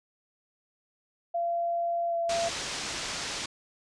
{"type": "tone with pitch glide", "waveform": "sine", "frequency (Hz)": [685, 677.1], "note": ["F5", "E5"], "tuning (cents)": [-34, 46], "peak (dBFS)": -26, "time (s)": [1.34, 2.49], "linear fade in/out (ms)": 10, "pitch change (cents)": -20, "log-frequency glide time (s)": [2.08, 2.15]}
{"type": "low-pass noise", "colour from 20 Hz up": "white", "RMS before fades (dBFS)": -35, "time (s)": [2.29, 3.46], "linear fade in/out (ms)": 5, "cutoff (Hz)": 6800, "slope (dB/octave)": 24}
{"effects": ["resampled to 24000 Hz"]}